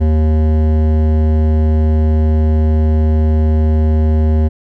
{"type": "tone with hard clipping", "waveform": "sine", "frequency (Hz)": 77.78, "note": "D#2", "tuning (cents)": 0, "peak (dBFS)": -11, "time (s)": [0, 4.49], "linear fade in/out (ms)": 20, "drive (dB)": 14, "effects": []}